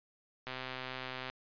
click train, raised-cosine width 0.3 ms, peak -24 dBFS, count 108, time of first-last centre 0.47-1.299 s, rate 129 Hz, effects resampled to 11025 Hz

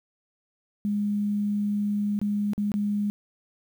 sine tone with dropouts, 205.9 Hz, G#3, 15 cents flat, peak -23 dBFS, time 0.85-3.1 s, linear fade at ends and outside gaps 0 ms, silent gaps 2.19-2.215 / 2.534-2.579 / 2.718-2.74 s, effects 9-bit

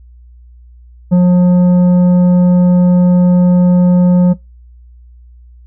sine tone with tanh clipping, 178.9 Hz, F3, 42 cents sharp, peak -6 dBFS, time 1.11-4.34 s, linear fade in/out 20 ms, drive 8 dB, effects noise-tail reverb RT60 0.2 s tail -22 dB re dry + added 60 Hz sine -36 dBFS peak until 5.66 s

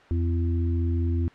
harmonic tone, 84.8 Hz, E2, 50 cents sharp, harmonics 1 / 3 / 4, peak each -22 / -32 / -34 dBFS, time 0.11-1.28 s, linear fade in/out 0 ms, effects white hiss -51 dBFS RMS until 1.34 s + low-pass 2000 Hz 12 dB/octave

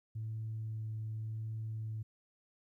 sine tone with vibrato, 110 Hz, A2, in tune, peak -36 dBFS, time 0.15-2.03 s, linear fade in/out 10 ms, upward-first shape sine, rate 0.89 Hz, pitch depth 8 cents each way, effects tanh soft clip ceiling -33 dBFS + 13-bit

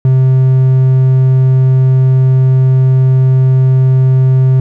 triangle tone, 130.6 Hz, C3, 3 cents flat, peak -3 dBFS, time 0.05-4.6 s, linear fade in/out 2 ms, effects none

